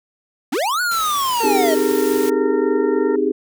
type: linear two-way sweep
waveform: square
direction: up then down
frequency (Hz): 220 to 1480 to 605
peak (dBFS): -18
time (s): 0.52-1.75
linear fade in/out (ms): 10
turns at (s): 0.81
type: noise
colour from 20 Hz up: white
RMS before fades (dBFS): -30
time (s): 0.91-2.3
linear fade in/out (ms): 5
type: harmonic tone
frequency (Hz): 459.2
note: A#4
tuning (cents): -26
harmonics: 1 / 2 / 3 / 4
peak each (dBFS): -24 / -30 / -34 / -36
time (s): 1.4-3.16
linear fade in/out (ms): 5
type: chord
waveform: sine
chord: Ab major seventh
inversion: first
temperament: equal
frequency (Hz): 261.6 / 311.1 / 392 / 415.3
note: C4 / Eb4 / G4 / Ab4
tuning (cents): 0 / 0 / 0 / 0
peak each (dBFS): -23 / -22 / -20 / -19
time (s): 1.43-3.32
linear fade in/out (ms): 10
effects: none